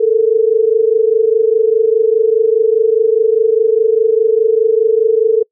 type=tone pair together; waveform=sine; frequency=434.2 / 459.1 Hz; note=A4 / A#4; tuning=-23 / -26 cents; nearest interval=minor second; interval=97 cents; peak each=-11 dBFS; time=0-5.43 s; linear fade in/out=10 ms; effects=noise-tail reverb RT60 0.1 s tail -26 dB re dry